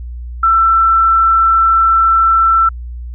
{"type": "tone", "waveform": "sine", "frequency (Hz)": 1337, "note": "E6", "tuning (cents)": 24, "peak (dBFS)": -7, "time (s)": [0.43, 2.69], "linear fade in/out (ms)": 5, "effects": ["added 60 Hz sine -23 dBFS peak until 3.14 s"]}